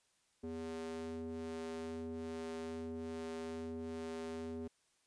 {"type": "ring-modulated tone", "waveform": "square", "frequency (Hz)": 81.4, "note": "E2", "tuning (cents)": -21, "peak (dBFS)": -39, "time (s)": [0.43, 4.68], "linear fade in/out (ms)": 10, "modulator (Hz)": 325, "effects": ["white hiss -75 dBFS RMS until 5.06 s", "resampled to 22050 Hz"]}